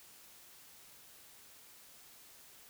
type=silence; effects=white hiss -58 dBFS RMS until 2.69 s